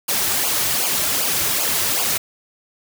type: noise with flanger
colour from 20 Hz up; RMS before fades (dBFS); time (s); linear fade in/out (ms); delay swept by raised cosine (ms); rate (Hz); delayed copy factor
white; -20; 0.08-2.18; 10; 0.51 to 4.21; 2.6; -0.7
effects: none